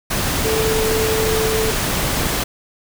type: tone in noise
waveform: sine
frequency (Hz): 440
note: A4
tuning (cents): 0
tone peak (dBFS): -18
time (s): 0.44-1.71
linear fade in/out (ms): 10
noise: pink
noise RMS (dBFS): -20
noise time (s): 0.1-2.44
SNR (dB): -1
effects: none